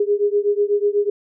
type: beating tone pair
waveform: sine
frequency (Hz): 406.9 / 415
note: G#4 / G#4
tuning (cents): -35 / -1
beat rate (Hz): 8.1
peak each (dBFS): -18 / -19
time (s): 0-1.1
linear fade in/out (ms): 5
effects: none